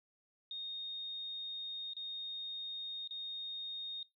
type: tone with dropouts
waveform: sine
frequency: 3700 Hz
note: A#7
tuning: 14 cents flat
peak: -40 dBFS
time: 0.51-4.03 s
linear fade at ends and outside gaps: 2 ms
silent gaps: 1.935-1.966 / 3.076-3.108 s
effects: noise-tail reverb RT60 0.2 s tail -22 dB re dry